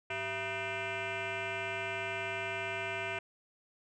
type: tone with frequency modulation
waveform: sine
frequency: 1526 Hz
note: G6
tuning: 47 cents flat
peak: -32 dBFS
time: 0.1-3.19 s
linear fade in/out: 5 ms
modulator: 285 Hz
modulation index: 4.3
effects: tanh soft clip ceiling -32 dBFS